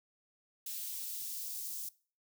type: noise with high-pass filter sweep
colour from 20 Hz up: blue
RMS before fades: -41 dBFS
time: 0.66-1.89 s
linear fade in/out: 5 ms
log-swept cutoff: 3000 to 5600 Hz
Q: 0.94
effects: noise-tail reverb RT60 0.4 s tail -21 dB re dry